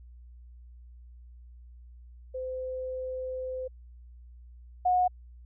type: tone pair in turn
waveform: sine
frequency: 514 / 726.9 Hz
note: C5 / F#5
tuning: -31 / -31 cents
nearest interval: tritone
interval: 600 cents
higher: second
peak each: -32 / -21 dBFS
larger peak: second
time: 2.34-3.68 / 4.85-5.08 s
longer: first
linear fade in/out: 10 ms
effects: added 60 Hz sine -47 dBFS peak until 5.45 s